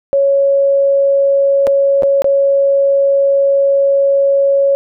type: tone with dropouts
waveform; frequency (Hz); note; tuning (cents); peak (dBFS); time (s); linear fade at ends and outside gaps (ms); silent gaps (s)
sine; 554.4; C#5; 0; -8; 0.13-4.75; 0; 1.669-1.674 / 2.023-2.033 / 2.22-2.244
effects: none